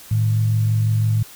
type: tone pair together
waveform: sine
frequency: 109.55 / 155.56 Hz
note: A2 / D#3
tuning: -7 / 0 cents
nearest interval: tritone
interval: 607 cents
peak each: -15 / -27 dBFS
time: 0.11-1.23 s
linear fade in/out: 5 ms
effects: white hiss -42 dBFS RMS until 1.35 s